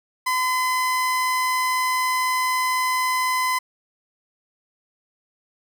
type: tone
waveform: 30% pulse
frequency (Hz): 1018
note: C6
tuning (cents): -48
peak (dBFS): -17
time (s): 0.26-3.59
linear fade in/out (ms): 10
effects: none